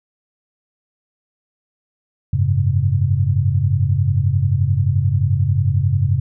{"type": "chord", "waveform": "sine", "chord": "F# suspended second", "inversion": "none", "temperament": "equal with one note detuned", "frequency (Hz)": [92.5, 103.83, 135.74], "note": ["F#2", "G#2", "C#3"], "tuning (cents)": [0, 0, -36], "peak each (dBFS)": -18, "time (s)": [2.33, 6.2], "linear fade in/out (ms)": 5, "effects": []}